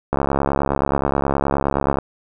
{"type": "click train", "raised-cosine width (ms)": 1, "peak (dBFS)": -4, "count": 130, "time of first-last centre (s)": [0.13, 1.986], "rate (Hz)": 69.5, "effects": []}